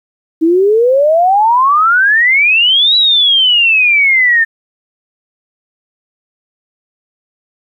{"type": "exponential two-way sweep", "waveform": "sine", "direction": "up then down", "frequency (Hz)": [313.9, 3951, 1787], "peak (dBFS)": -6, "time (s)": [0.41, 4.45], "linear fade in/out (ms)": 20, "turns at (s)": 2.96, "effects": ["8-bit"]}